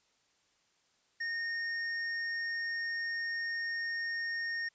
triangle tone with hard clipping, 1843 Hz, A#6, 20 cents flat, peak -35 dBFS, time 1.2-4.69 s, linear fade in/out 10 ms, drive 13 dB, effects white hiss -72 dBFS RMS until 4.74 s + resampled to 16000 Hz

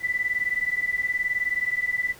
sine beating tone pair, 1975.5 / 1994.5 Hz, B6 / B6, 0 / +17 cents, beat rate 19 Hz, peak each -26 dBFS, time 0-2.15 s, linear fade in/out 50 ms, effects pink hiss -48 dBFS RMS until 2.19 s

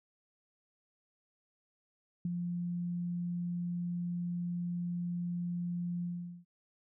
sine tone with ADSR envelope, 174.61 Hz, F3, in tune, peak -29 dBFS, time 2.25-6.45 s, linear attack 3 ms, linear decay 23 ms, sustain -4 dB, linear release 420 ms, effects none

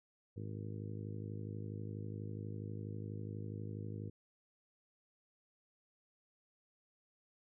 harmonic tone, 52.2 Hz, G#1, 10 cents sharp, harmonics 2 / 3 / 4 / 5 / 6 / 7 / 8 / 9, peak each -43 / -49 / -51 / -53 / -54 / -55 / -58 / -56 dBFS, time 0.36-4.1 s, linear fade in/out 10 ms, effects none

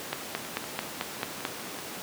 two click trains, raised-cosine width 0.3 ms, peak -12 / -23 dBFS, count 7 / 8, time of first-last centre 0.13-1.452 / 0.45-1.788 s, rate 4.54 / 5.23 Hz, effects pink hiss -38 dBFS RMS until 2.02 s + high-pass 200 Hz 12 dB/octave

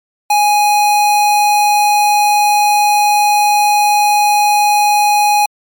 square tone, 830.6 Hz, G#5, in tune, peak -9 dBFS, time 0.3-5.46 s, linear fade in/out 5 ms, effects MP3 96 kbps

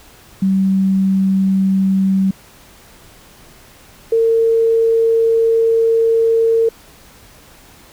sine tone pair in turn, 192 / 454.7 Hz, G3 / A#4, -36 / -43 cents, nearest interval octave + minor third, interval 1493 cents, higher second, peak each -11 / -10 dBFS, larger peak second, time 0.42-2.31 / 4.12-6.69 s, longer second, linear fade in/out 5 ms, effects pink hiss -44 dBFS RMS until 7.92 s

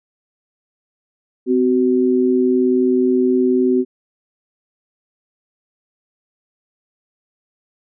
sine tone pair together, 255.7 / 374.7 Hz, C4 / F#4, -40 / +22 cents, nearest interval perfect fifth, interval 662 cents, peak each -15 dBFS, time 1.46-3.85 s, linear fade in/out 50 ms, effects none

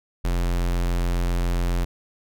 square tone, 43.65 Hz, F1, in tune, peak -21 dBFS, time 0.24-1.85 s, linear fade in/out 10 ms, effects none

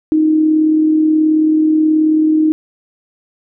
sine tone with amplitude modulation, 311.6 Hz, D#4, 3 cents sharp, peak -7 dBFS, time 0.12-2.52 s, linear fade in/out 0 ms, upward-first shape sine, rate 38.6 Hz, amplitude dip 35%, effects none

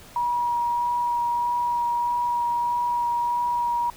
sine tone with vibrato, 958 Hz, A#5, 47 cents sharp, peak -21 dBFS, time 0.16-3.9 s, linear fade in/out 2 ms, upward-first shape sine, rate 1.6 Hz, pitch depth 10 cents each way, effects pink hiss -47 dBFS RMS until 3.96 s

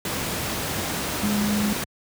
sine tone in noise, 207.7 Hz, G#3, in tune, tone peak -21 dBFS, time 1.23-1.73 s, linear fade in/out 2 ms, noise pink, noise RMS -27 dBFS, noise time 0.05-1.84 s, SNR +3 dB, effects high-pass 80 Hz 12 dB/octave

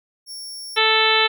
sawtooth tone, 5480 Hz, F8, 34 cents flat, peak -29 dBFS, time 0.26-0.79 s, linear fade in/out 50 ms
harmonic tone, 440 Hz, A4, in tune, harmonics 1 / 2 / 3 / 4 / 5 / 6 / 7 / 8 / 9, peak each -23 / -23 / -23 / -23 / -23 / -23 / -23 / -23 / -23 dBFS, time 0.76-1.28 s, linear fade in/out 20 ms
effects none

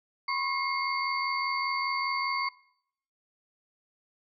sine tone cluster, 1005 / 1090 / 2143 / 4568 Hz, B5 / C#6 / C7 / D8, +30 / -29 / +41 / -49 cents, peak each -36 / -31 / -32 / -36 dBFS, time 0.28-2.49 s, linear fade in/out 5 ms, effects noise-tail reverb RT60 0.7 s tail -22 dB re dry

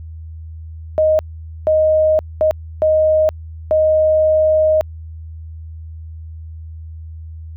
sine tone bursts at uneven times, 623 Hz, D#5, 2 cents sharp, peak -10 dBFS, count 5, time 0.98-1.19 / 1.67-2.19 / 2.41-2.51 / 2.82-3.29 / 3.71-4.81 s, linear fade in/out 0 ms, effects added 80 Hz sine -29 dBFS peak until 7.56 s

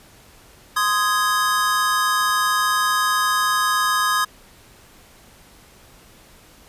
square chord, Ab major, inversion first, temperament just, 1038.3 / 1245.9 / 1661.2 Hz, C6 / Eb6 / Ab6, -14 / +2 / 0 cents, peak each -24 / -21 / -23 dBFS, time 0.76-4.25 s, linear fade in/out 10 ms, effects pink hiss -49 dBFS RMS until 6.68 s + resampled to 32000 Hz

